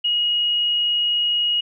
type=tone; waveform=sine; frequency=2889 Hz; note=F#7; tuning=42 cents flat; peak=-17 dBFS; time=0.04-1.61 s; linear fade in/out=10 ms; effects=none